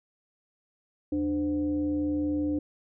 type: tone with frequency modulation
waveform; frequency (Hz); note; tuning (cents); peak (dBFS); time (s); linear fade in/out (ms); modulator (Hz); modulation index
sine; 297.5; D4; +22; -25; 1.12-2.59; 5; 218; 0.5
effects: none